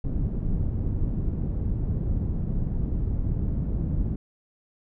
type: low-pass noise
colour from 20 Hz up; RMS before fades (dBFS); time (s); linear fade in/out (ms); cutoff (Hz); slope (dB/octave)
pink; -26; 0.04-4.16; 5; 180; 12
effects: none